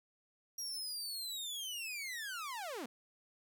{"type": "linear sweep", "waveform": "sawtooth", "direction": "down", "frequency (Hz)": [5700, 211.8], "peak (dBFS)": -37, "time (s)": [0.58, 2.86], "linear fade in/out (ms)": 5, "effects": []}